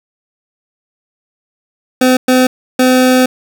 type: tone bursts at uneven times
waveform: 25% pulse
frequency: 255.4 Hz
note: C4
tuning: 42 cents flat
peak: -3 dBFS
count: 3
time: 2.01-2.17 / 2.28-2.47 / 2.79-3.26 s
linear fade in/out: 5 ms
effects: none